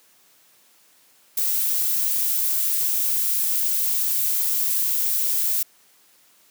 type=noise; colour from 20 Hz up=violet; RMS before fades=-22 dBFS; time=1.37-5.63 s; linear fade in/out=5 ms; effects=white hiss -57 dBFS RMS until 6.5 s + high-pass 150 Hz 12 dB/octave